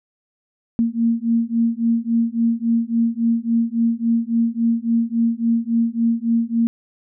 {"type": "beating tone pair", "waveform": "sine", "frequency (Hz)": [229.2, 232.8], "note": ["A#3", "A#3"], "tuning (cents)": [-29, -2], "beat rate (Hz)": 3.6, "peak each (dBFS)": -19, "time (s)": [0.79, 6.67], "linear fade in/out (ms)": 0, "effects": []}